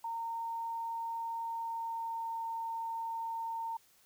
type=tone with pitch glide; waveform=sine; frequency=918 to 912.2 Hz; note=A#5 to A#5; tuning=-27 to -38 cents; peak=-35 dBFS; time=0.04-3.77 s; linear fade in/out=5 ms; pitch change=-11 cents; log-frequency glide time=1.43-2.43 s; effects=white hiss -66 dBFS RMS until 4.05 s